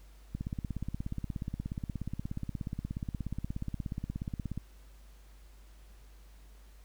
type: click train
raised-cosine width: 5 ms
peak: -23 dBFS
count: 72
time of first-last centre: 0.35-4.576 s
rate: 16.8 Hz
effects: added 50 Hz sine -52 dBFS peak until 6.84 s + pink hiss -64 dBFS RMS until 6.84 s